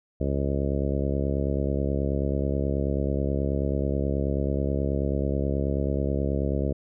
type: harmonic tone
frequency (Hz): 69.3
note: C#2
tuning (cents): 0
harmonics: 1 / 2 / 3 / 4 / 5 / 6 / 7 / 8 / 9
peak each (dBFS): -27 / -30 / -32 / -33 / -34 / -35 / -35 / -36 / -37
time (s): 0.2-6.73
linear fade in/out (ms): 10
effects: none